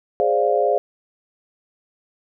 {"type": "chord", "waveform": "sine", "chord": "D half-diminished seventh", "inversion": "second", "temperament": "equal", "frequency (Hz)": [415.3, 523.3, 587.3, 698.5], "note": ["Ab4", "C5", "D5", "F5"], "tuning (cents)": [0, 0, 0, 0], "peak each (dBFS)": -21, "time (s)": [0.2, 0.78], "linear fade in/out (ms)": 0, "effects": []}